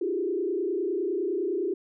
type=tone with frequency modulation; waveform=sine; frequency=370 Hz; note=F#4; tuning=in tune; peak=-25 dBFS; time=0.01-1.74 s; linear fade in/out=5 ms; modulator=29.8 Hz; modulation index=1.5; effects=none